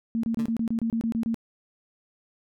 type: tone bursts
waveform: sine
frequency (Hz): 228.1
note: A#3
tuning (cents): -37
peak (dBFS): -23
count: 11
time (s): 0.15-1.344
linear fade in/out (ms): 0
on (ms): 84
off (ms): 27
type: tone with exponential decay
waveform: 20% pulse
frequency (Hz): 147.8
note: D3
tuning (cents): +11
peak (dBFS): -28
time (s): 0.39-0.54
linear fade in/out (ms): 2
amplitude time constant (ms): 32
effects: none